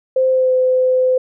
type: tone with pitch glide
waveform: sine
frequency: 520 to 511.7 Hz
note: C5 to C5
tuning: -11 to -39 cents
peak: -11 dBFS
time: 0.16-1.18 s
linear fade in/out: 5 ms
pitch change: -28 cents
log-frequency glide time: 0.3-0.53 s
effects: none